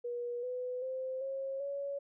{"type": "tone with pitch steps", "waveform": "sine", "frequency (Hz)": [481.7, 500.4, 519.9, 540.1, 561.1], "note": ["B4", "B4", "C5", "C#5", "C#5"], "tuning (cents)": [-43, 23, -11, -45, 21], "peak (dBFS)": -35, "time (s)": [0.04, 1.99], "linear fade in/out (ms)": 10, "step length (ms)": 390, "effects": []}